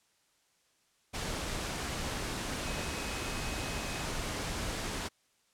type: tone in noise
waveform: sine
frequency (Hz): 2536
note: D#7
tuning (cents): +32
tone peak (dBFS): -46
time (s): 2.62-4.04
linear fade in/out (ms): 20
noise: pink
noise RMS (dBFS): -36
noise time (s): 1.13-5.09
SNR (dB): -13
effects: white hiss -71 dBFS RMS until 5.53 s + low-pass 9000 Hz 12 dB/octave